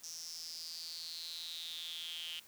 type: tone with high-pass filter sweep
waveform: square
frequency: 82.41 Hz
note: E2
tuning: in tune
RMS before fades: -45 dBFS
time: 0.03-2.4 s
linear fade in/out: 10 ms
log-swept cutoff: 5800 to 3000 Hz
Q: 8.7
effects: white hiss -60 dBFS RMS until 2.47 s